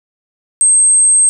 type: tone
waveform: sine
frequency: 8372 Hz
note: C9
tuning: in tune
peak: -6 dBFS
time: 0.61-1.29 s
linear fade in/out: 0 ms
effects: none